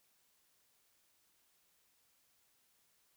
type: silence
effects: white hiss -74 dBFS RMS until 3.16 s